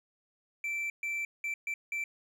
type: tone bursts at uneven times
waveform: triangle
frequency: 2336 Hz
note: D7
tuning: 10 cents flat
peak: -30 dBFS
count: 5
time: 0.64-0.9 / 1.03-1.25 / 1.44-1.54 / 1.67-1.74 / 1.92-2.04 s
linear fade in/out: 2 ms
effects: none